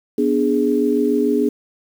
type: chord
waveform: sine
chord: G# diminished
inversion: first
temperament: equal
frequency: 246.9 / 293.7 / 415.3 Hz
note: B3 / D4 / G#4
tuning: 0 / 0 / 0 cents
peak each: -19 / -19 / -18 dBFS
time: 0.18-1.49 s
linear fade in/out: 5 ms
effects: 7-bit